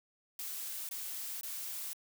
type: noise bursts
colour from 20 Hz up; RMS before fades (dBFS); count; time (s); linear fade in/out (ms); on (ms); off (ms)
blue; -41; 3; 0.39-1.932; 2; 500; 21
effects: none